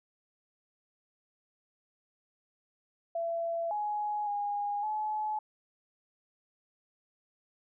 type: tone with pitch steps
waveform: sine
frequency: 672 / 837 / 819 / 855 Hz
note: E5 / G#5 / G#5 / A5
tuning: +33 / +13 / -24 / -50 cents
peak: -30 dBFS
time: 3.15-5.39 s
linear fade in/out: 5 ms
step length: 560 ms
effects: none